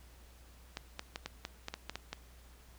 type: clicks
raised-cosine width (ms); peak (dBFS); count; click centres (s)
0.2; -21; 10; 0.771 / 0.994 / 1.159 / 1.26 / 1.451 / 1.684 / 1.74 / 1.896 / 1.956 / 2.13
effects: added 60 Hz sine -56 dBFS peak until 2.78 s + pink hiss -62 dBFS RMS until 2.78 s